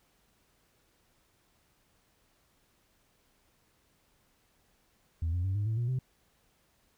sine tone with pitch steps, 82.1 / 88.5 / 95.4 / 102.84 / 110.86 / 119.51 / 128.83 Hz, E2 / F2 / G2 / G#2 / A2 / A#2 / C3, -6 / +23 / -47 / -17 / +13 / +44 / -26 cents, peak -26 dBFS, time 5.22-5.99 s, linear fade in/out 5 ms, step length 110 ms, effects tanh soft clip ceiling -26 dBFS + pink hiss -70 dBFS RMS until 6.97 s

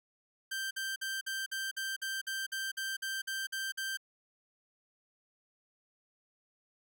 sawtooth tone bursts, 1568 Hz, G6, in tune, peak -31 dBFS, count 14, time 0.51-3.973 s, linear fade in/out 10 ms, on 200 ms, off 51 ms, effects none

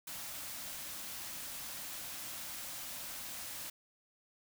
white band-stop noise, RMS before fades -44 dBFS, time 0.07-3.7 s, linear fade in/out 5 ms, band 350 to 490 Hz, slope 96 dB/octave, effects none

